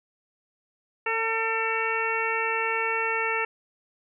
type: harmonic tone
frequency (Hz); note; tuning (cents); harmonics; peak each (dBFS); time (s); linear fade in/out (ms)
449.9; A4; +39; 1 / 2 / 3 / 4 / 5 / 6; -31 / -31 / -31 / -31 / -31 / -31; 1.06-3.45; 5
effects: none